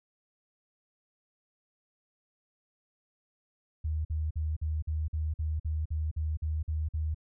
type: tone bursts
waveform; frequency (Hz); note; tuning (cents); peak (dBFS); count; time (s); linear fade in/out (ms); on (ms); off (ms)
sine; 77.78; D#2; 0; -28; 13; 3.84-7.146; 10; 210; 48
effects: none